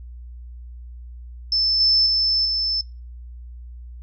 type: tone with level steps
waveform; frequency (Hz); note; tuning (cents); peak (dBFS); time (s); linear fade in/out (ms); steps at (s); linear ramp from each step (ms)
sine; 5274; E8; 0; -17 / -14 / -17 / -20; 1.52-2.81; 2; 1.8 / 2.06 / 2.45; 5
effects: noise-tail reverb RT60 0.3 s tail -22 dB re dry + added 60 Hz sine -35 dBFS peak until 4.02 s